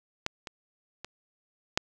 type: clicks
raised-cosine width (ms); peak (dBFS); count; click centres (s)
0.2; -11 / -21 / -21 / -6; 4; 0.264 / 0.472 / 1.046 / 1.775
effects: none